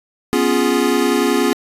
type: chord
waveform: square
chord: C# dominant seventh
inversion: third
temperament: equal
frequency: 246.9 / 277.2 / 349.2 / 415.3 Hz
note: B3 / C#4 / E#4 / G#4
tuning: 0 / 0 / 0 / 0 cents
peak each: -20 dBFS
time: 0.33-1.53 s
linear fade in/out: 0 ms
effects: resampled to 32000 Hz